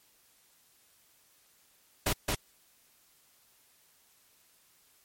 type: noise with echo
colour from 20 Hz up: pink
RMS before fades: -28 dBFS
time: 2.06-2.13 s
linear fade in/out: 5 ms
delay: 220 ms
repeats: 1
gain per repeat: -2 dB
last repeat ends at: 2.35 s
effects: white hiss -65 dBFS RMS until 5.04 s + MP3 64 kbps